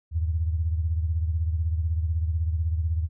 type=beating tone pair; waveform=sine; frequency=79.8 / 95.8 Hz; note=D#2 / G2; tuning=+44 / -39 cents; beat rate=16 Hz; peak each=-23 / -31 dBFS; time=0.11-3.09 s; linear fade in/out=50 ms; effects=none